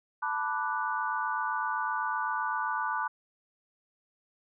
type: chord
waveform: sine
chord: B minor seventh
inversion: third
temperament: equal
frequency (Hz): 880 / 987.8 / 1174.7 / 1480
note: A5 / B5 / D6 / F#6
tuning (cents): 0 / 0 / 0 / 0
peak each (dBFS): -34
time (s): 0.22-3.08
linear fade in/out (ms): 10
effects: none